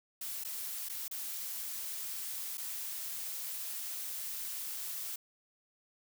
blue noise with dropouts, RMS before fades -40 dBFS, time 0.21-5.16 s, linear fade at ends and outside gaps 5 ms, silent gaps 0.439-0.447 / 0.888-0.895 / 1.081-1.111 / 2.573-2.579 s, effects none

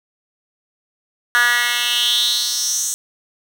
10% pulse tone with high-pass filter sweep, 241 Hz, B3, 42 cents flat, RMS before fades -18 dBFS, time 1.35-2.94 s, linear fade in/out 0 ms, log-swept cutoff 1600 to 7200 Hz, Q 4.6, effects none

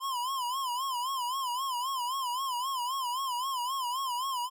square tone with vibrato, 1025 Hz, C6, 36 cents flat, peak -31 dBFS, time 0-4.5 s, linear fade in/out 50 ms, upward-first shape sine, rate 3.8 Hz, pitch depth 120 cents each way, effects none

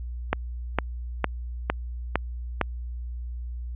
click train, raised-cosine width 0.5 ms, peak -6 dBFS, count 6, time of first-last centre 0.33-2.613 s, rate 2.19 Hz, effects added 60 Hz sine -31 dBFS peak until 3.75 s + resampled to 8000 Hz

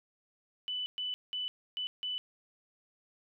sine tone bursts at uneven times, 2990 Hz, F#7, 17 cents sharp, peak -33 dBFS, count 5, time 0.68-0.86 / 0.98-1.14 / 1.33-1.48 / 1.77-1.87 / 2.03-2.18 s, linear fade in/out 0 ms, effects none

